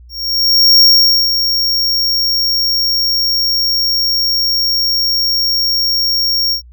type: tone with ADSR envelope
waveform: square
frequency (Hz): 5540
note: F8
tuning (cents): -15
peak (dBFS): -4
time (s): 0.09-6.62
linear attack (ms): 720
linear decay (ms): 480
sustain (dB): -8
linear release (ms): 100
effects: added 60 Hz sine -36 dBFS peak until 6.72 s